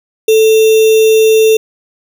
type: tone with sample-and-hold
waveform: sine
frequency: 440 Hz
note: A4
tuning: in tune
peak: -4 dBFS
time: 0.28-1.57 s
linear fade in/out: 5 ms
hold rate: 3150 Hz
effects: none